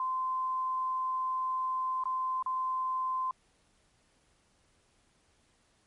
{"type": "tone with dropouts", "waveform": "sine", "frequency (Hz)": 1035, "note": "C6", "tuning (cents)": -19, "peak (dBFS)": -29, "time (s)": [0, 3.31], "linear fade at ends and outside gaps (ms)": 2, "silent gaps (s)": [[2.038, 2.055], [2.426, 2.461]], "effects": ["pink hiss -69 dBFS RMS until 5.86 s", "MP3 48 kbps"]}